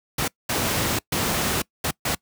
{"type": "noise bursts at uneven times", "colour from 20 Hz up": "pink", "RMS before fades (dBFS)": -23, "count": 5, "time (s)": [[0.18, 0.28], [0.49, 0.99], [1.12, 1.62], [1.84, 1.91], [2.05, 2.15]], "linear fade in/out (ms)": 5, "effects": ["noise-tail reverb RT60 0.1 s tail -24 dB re dry", "high-pass 80 Hz 12 dB/octave"]}